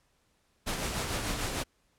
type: noise with tremolo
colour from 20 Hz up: pink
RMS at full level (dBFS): -31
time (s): 0.66-1.64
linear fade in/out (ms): 20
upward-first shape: triangle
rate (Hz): 6.7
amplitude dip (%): 45
effects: pink hiss -71 dBFS RMS until 1.98 s + low-pass 11000 Hz 12 dB/octave